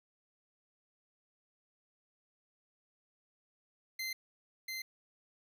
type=tone with echo; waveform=25% pulse; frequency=2073 Hz; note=C7; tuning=17 cents flat; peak=-33 dBFS; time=3.99-4.13 s; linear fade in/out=5 ms; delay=690 ms; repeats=1; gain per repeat=-2 dB; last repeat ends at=4.82 s; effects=12-bit